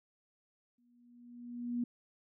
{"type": "tone with exponential growth", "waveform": "sine", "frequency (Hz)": 241, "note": "B3", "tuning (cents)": -42, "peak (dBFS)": -30, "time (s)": [0.78, 1.84], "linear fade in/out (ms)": 5, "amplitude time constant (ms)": 230, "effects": []}